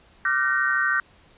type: chord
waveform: sine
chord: G minor seventh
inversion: second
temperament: equal with one note detuned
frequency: 1174.7 / 1396.9 / 1529.5 / 1864.7 Hz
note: D6 / F6 / G6 / Bb6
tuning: 0 / 0 / -43 / 0 cents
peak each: -28 / -27 / -22 / -26 dBFS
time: 0.25-1 s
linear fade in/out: 2 ms
effects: pink hiss -55 dBFS RMS until 1.37 s + resampled to 8000 Hz